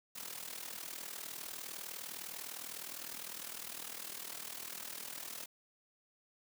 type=noise with amplitude modulation; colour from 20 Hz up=white; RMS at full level=-42 dBFS; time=0.15-5.46 s; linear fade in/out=10 ms; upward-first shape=sine; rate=39.8 Hz; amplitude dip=75%; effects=high-pass 150 Hz 12 dB/octave